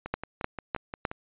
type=two click trains; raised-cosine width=0.5 ms; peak=-12 / -20 dBFS; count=4 / 7; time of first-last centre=0.14-1.052 / 0.06-1.114 s; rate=3.29 / 5.69 Hz; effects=resampled to 8000 Hz